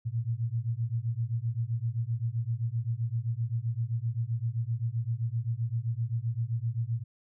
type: beating tone pair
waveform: sine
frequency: 112.1 / 119.8 Hz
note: A2 / A#2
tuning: +33 / +48 cents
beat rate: 7.7 Hz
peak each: -31 dBFS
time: 0.05-7.04 s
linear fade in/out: 20 ms
effects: none